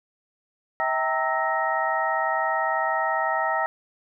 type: tone cluster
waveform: sine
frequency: 645 / 783 / 923 / 1308 / 1877 Hz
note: E5 / G5 / A#5 / E6 / A#6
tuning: -38 / -2 / -17 / -14 / +11 cents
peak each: -28 dBFS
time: 0.8-3.66 s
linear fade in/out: 0 ms
effects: none